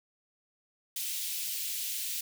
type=high-pass noise; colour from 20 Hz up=white; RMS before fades=-35 dBFS; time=0.96-2.21 s; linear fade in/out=5 ms; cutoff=2500 Hz; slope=24 dB/octave; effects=none